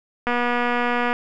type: click train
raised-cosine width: 0.5 ms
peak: -8 dBFS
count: 209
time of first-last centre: 0.27-1.13 s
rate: 242 Hz
effects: none